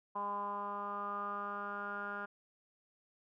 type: tone with low-pass filter sweep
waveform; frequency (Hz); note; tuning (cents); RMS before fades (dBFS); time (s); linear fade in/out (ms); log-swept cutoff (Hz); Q
10% pulse; 203.1; G#3; -38; -40; 0.15-2.26; 10; 1000 to 1500; 8
effects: none